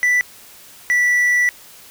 triangle tone pair in turn, 1975.5 / 1960.7 Hz, B6 / B6, 0 / -13 cents, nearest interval unison, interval 13 cents, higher first, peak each -11 dBFS, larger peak neither, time 0.03-0.21 / 0.9-1.49 s, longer second, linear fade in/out 0 ms, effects white hiss -43 dBFS RMS until 1.9 s

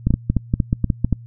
clicks, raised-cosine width 5 ms, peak -4 dBFS, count 12, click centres 0.07 / 0.106 / 0.14 / 0.3 / 0.367 / 0.539 / 0.602 / 0.729 / 0.843 / 0.902 / 1.046 / 1.127 s, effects noise-tail reverb RT60 0.1 s tail -26 dB re dry + added 117 Hz sine -36 dBFS peak until 1.26 s

